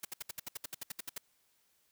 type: noise bursts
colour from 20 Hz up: white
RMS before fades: -40 dBFS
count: 14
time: 0.03-1.181 s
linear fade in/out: 5 ms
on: 20 ms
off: 67 ms
effects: white hiss -73 dBFS RMS until 1.91 s